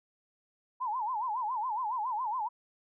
sine tone with vibrato, 932.3 Hz, A#5, in tune, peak -30 dBFS, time 0.8-2.49 s, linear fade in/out 20 ms, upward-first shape sine, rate 7.2 Hz, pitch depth 200 cents each way, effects none

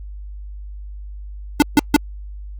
square tone bursts, 293.7 Hz, D4, in tune, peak -8 dBFS, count 3, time 1.6-1.963 s, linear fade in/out 0 ms, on 21 ms, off 150 ms, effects added 50 Hz sine -30 dBFS peak until 2.59 s + Opus 48 kbps

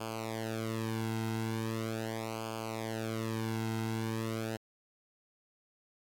sawtooth tone with flanger, 112 Hz, A2, 31 cents sharp, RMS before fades -36 dBFS, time 0-4.57 s, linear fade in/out 10 ms, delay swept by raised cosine 0.52 to 1.72 ms, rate 0.4 Hz, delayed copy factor -1, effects AAC 64 kbps

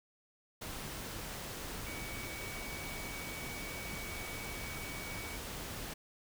sine tone in noise, 2259 Hz, C#7, 32 cents sharp, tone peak -46 dBFS, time 1.86-5.37 s, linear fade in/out 10 ms, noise pink, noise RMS -43 dBFS, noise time 0.61-5.94 s, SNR -6 dB, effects none

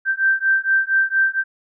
sine beating tone pair, 1563 / 1567.3 Hz, G6 / G6, -6 / -1 cents, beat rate 4.3 Hz, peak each -18 dBFS, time 0.05-1.44 s, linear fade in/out 50 ms, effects none

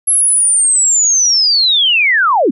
sine linear sweep, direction down, 11175 to 207.7 Hz, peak -8 dBFS, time 0.07-2.51 s, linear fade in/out 10 ms, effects none

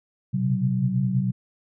sine tone cluster, 120.3 / 129.8 / 135.7 / 188.2 Hz, B2 / C3 / C#3 / F#3, -45 / -13 / -36 / +30 cents, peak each -29 / -24 / -29 / -24 dBFS, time 0.33-1.32 s, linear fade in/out 20 ms, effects none

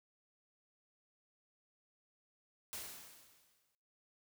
white noise with exponential decay, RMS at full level -43 dBFS, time 2.73-3.75 s, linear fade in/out 0 ms, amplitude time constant 220 ms, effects noise-tail reverb RT60 0.7 s tail -20 dB re dry

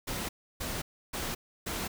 pink noise bursts, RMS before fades -35 dBFS, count 4, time 0.07-1.88 s, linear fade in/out 10 ms, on 220 ms, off 310 ms, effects none

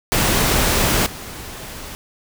pink noise with level steps, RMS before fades -17 / -33 dBFS, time 0.12-1.95 s, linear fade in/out 0 ms, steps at 1.06 s, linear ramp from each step 5 ms, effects none

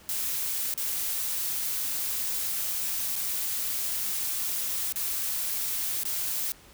blue noise with dropouts, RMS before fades -30 dBFS, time 0.09-6.52 s, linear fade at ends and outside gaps 0 ms, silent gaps 0.739-0.777 / 3.156-3.162 / 4.924-4.959 / 6.034-6.053 s, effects pink hiss -53 dBFS RMS until 6.73 s

